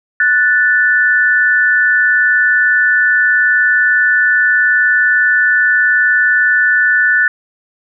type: tone pair together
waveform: sine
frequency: 1479.2 / 1760 Hz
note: F#6 / A6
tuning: -1 / 0 cents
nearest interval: minor third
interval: 301 cents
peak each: -11 / -11 dBFS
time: 0.2-7.28 s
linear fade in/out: 2 ms
effects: none